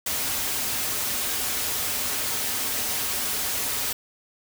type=noise with comb filter; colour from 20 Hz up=white; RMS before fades=-27 dBFS; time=0.06-3.93 s; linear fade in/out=5 ms; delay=5.9 ms; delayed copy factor=-0.5; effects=none